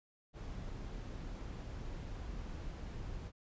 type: noise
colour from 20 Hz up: brown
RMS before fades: -44 dBFS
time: 0.33-3.32 s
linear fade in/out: 50 ms
effects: resampled to 16000 Hz